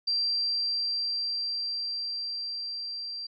sine tone with level ramp, 4716 Hz, D8, 6 cents sharp, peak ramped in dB -24 to -34 dBFS, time 0.07-3.27 s, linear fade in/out 10 ms, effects none

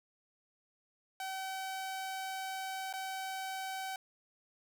sawtooth tone with dropouts, 764 Hz, G5, 45 cents flat, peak -34 dBFS, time 1.2-3.96 s, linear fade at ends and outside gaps 2 ms, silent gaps 2.928-2.937 s, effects none

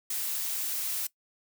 blue noise, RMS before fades -32 dBFS, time 0.1-1.07 s, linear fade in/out 5 ms, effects noise-tail reverb RT60 0.1 s tail -20 dB re dry

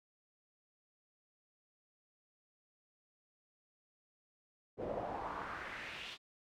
brown noise with band-pass filter sweep, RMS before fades -43 dBFS, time 4.77-6.18 s, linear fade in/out 50 ms, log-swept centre 480 to 3500 Hz, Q 2.6, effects none

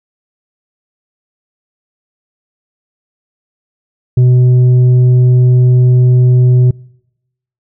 triangle tone with tanh clipping, 125.1 Hz, B2, 23 cents sharp, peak -5 dBFS, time 4.17-6.71 s, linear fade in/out 5 ms, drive 9 dB, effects noise-tail reverb RT60 0.9 s tail -26 dB re dry

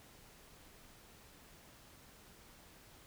silence, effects pink hiss -60 dBFS RMS until 3.06 s

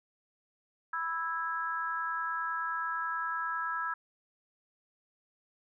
sine chord, E major, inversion second, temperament just, 988.9 / 1318.5 / 1648.1 Hz, B5 / E6 / G#6, +2 / 0 / -14 cents, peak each -38 / -34 / -36 dBFS, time 0.93-3.94 s, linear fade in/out 5 ms, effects none

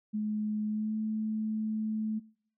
sine tone with pitch glide, 212.6 to 217.1 Hz, G#3 to A3, +41 to -23 cents, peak -29 dBFS, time 0.13-2.2 s, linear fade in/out 20 ms, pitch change +36 cents, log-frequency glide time 0.67-0.96 s, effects noise-tail reverb RT60 0.6 s tail -24 dB re dry

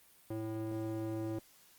square tone with band-pass filter, 110.2 Hz, A2, 3 cents sharp, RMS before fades -38 dBFS, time 0.3-1.39 s, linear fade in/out 5 ms, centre 360 Hz, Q 1.6, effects white hiss -63 dBFS RMS until 1.78 s + Opus 32 kbps

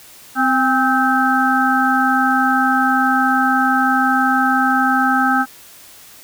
harmonic tone with a mistuned harmonic, 259 Hz, C4, 17 cents flat, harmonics 1 / 3 / 5 / 6, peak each -18 / -18 / -18 / -18 dBFS, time 0.35-5.46 s, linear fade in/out 50 ms, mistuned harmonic 3, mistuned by +56 cents, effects white hiss -42 dBFS RMS until 6.23 s

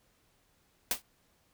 white noise with exponential decay, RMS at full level -25 dBFS, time 0.91-1.02 s, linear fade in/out 2 ms, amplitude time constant 23 ms, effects pink hiss -70 dBFS RMS until 1.53 s

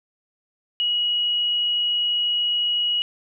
sine tone, 2907 Hz, F#7, 31 cents flat, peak -19 dBFS, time 0.8-3.02 s, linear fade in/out 0 ms, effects none

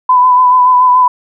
sine tone with vibrato, 1002 Hz, B5, 25 cents sharp, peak -4 dBFS, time 0.09-1.08 s, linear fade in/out 5 ms, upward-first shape sine, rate 7 Hz, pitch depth 25 cents each way, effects none

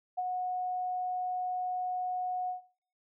sine tone with ADSR envelope, 731 Hz, F#5, 21 cents flat, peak -28 dBFS, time 0.17-2.61 s, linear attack 18 ms, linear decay 36 ms, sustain -3 dB, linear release 120 ms, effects noise-tail reverb RT60 0.5 s tail -17 dB re dry

